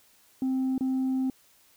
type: tone with dropouts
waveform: sine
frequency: 261.6 Hz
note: C4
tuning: in tune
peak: -22 dBFS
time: 0.42-1.3 s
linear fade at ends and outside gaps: 2 ms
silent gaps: 0.78-0.808 s
effects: tanh soft clip ceiling -23 dBFS + white hiss -61 dBFS RMS until 1.76 s